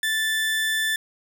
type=tone; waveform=30% pulse; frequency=1760 Hz; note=A6; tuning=in tune; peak=-19 dBFS; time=0.03-0.96 s; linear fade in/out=2 ms; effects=none